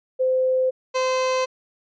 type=tone pair in turn; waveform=sine / 30% pulse; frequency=516 / 516 Hz; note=C5 / C5; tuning=-24 / -24 cents; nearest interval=unison; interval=0 cents; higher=neither; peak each=-17 dBFS; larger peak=neither; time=0.19-0.71 / 0.94-1.46 s; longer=neither; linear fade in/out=20 ms; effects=resampled to 16000 Hz